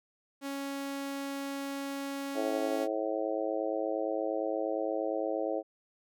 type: tone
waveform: sawtooth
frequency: 277.2 Hz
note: C#4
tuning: in tune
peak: -31 dBFS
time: 0.41-2.88 s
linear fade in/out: 50 ms
type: harmonic tone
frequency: 108.6 Hz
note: A2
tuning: 22 cents flat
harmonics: 3 / 4 / 5 / 6 / 7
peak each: -36 / -37 / -34 / -36 / -40 dBFS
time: 2.34-5.63 s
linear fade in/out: 50 ms
effects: none